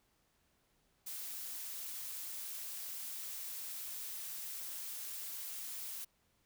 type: noise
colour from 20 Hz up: blue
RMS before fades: -44 dBFS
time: 1.06-6.05 s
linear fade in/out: 10 ms
effects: pink hiss -75 dBFS RMS until 6.45 s